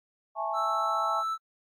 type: chord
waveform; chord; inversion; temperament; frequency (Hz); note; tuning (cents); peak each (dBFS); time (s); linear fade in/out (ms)
sine; A major seventh; second; just; 660 / 825 / 880 / 1100; E5 / G#5 / A5 / C#6; +2 / -12 / 0 / -14; -34; 0.35-1.24; 50
type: tone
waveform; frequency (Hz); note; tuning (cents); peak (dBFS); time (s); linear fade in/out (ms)
triangle; 1318.5; E6; 0; -26; 0.53-1.38; 50
effects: AAC 64 kbps